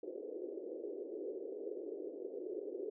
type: band-pass noise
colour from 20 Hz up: pink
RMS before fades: -44 dBFS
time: 0.03-2.9 s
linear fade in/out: 5 ms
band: 340 to 490 Hz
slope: 48 dB/octave
effects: none